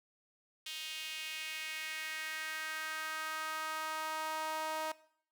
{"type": "tone with high-pass filter sweep", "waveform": "sawtooth", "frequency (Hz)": 314, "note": "D#4", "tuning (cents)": 16, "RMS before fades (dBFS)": -40, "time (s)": [0.66, 4.92], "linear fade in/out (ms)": 5, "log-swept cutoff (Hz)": [3100, 800], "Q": 2.6, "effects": ["noise-tail reverb RT60 0.6 s tail -19 dB re dry"]}